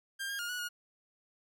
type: tone with pitch steps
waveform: sawtooth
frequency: 1598 / 1620 / 1420 / 1467 / 1438 Hz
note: G6 / G#6 / F6 / F#6 / F#6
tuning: +33 / -43 / +28 / -15 / -50 cents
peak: -32 dBFS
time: 0.19-0.69 s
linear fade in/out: 20 ms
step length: 100 ms
effects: none